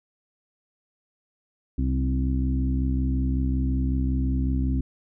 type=harmonic tone with a mistuned harmonic; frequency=65.41 Hz; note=C2; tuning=in tune; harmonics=1 / 2 / 3 / 4 / 5; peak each=-23 / -29 / -35 / -28 / -39 dBFS; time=1.78-4.81 s; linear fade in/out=5 ms; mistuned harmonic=3; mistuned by=-16 cents; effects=none